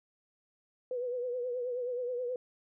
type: tone with vibrato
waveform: sine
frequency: 493.9 Hz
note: B4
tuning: in tune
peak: -32 dBFS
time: 0.91-2.36 s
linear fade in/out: 2 ms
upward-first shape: triangle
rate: 9.4 Hz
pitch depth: 69 cents each way
effects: none